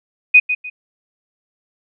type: tone with echo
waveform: sine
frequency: 2489 Hz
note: D#7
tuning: in tune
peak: -4 dBFS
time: 0.34-0.4 s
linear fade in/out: 10 ms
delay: 150 ms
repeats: 2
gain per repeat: -11 dB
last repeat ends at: 0.7 s
effects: none